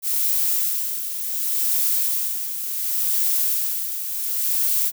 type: noise with tremolo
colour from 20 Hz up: violet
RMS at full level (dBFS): -20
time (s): 0.02-4.92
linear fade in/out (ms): 50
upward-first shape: sine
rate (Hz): 0.69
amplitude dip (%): 60
effects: none